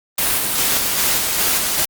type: noise with tremolo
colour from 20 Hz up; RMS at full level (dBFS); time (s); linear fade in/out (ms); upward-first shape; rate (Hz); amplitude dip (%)
white; -17; 0.18-1.85; 5; square; 2.5; 25
effects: Opus 32 kbps